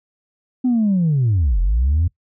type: linear two-way sweep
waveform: sine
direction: down then up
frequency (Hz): 258.4 to 41.2 to 88.7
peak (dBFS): -12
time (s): 0.64-2.08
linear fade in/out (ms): 10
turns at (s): 1.6
effects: noise-tail reverb RT60 0.1 s tail -22 dB re dry + tanh soft clip ceiling -11 dBFS